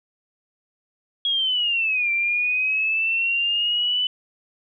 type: linear two-way sweep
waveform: sine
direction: down then up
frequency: 3322 to 2349 to 3003 Hz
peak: -19 dBFS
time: 1.25-4.07 s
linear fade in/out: 2 ms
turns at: 2.11 s
effects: none